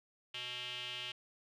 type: tone with band-pass filter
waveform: square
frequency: 123.47 Hz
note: B2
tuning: in tune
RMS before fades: -43 dBFS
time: 0.34-1.12 s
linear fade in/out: 5 ms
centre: 3000 Hz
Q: 5.7
effects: none